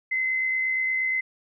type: tone with amplitude modulation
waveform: sine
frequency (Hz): 2052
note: C7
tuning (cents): -34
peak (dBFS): -21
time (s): 0.11-1.21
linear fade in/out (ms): 10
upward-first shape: sine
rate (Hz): 68.5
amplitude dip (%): 30
effects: none